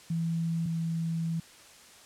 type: tone pair in turn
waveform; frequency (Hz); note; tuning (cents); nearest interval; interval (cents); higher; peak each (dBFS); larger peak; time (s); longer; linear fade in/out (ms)
sine; 165.6 / 164.83; E3 / E3; +8 / 0; unison; 8; first; -27 / -28; first; 0.1-0.66 / 0.66-1.4; second; 5
effects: white hiss -53 dBFS RMS until 2.05 s + low-pass 9000 Hz 12 dB/octave